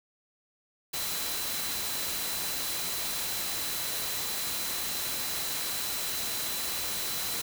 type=tone in noise; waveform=sine; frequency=4025 Hz; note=B7; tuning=32 cents sharp; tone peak=-39 dBFS; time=0.93-7.42 s; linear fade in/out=10 ms; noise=white; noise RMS=-33 dBFS; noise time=0.93-7.42 s; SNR=-9 dB; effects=none